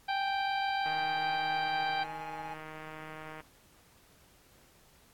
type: harmonic tone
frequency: 784 Hz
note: G5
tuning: in tune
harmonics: 1 / 2 / 3 / 4 / 5 / 6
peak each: -31 / -37 / -41 / -43 / -45 / -47 dBFS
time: 0.08-2.04 s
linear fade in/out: 10 ms
type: tone with tremolo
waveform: triangle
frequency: 830.6 Hz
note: G#5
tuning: in tune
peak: -36 dBFS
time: 0.09-2.54 s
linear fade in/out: 2 ms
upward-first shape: sine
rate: 17 Hz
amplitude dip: 40%
type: click train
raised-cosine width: 0.5 ms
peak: -30 dBFS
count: 398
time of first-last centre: 0.86-3.405 s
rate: 156 Hz
effects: pink hiss -62 dBFS RMS until 5.13 s + AAC 64 kbps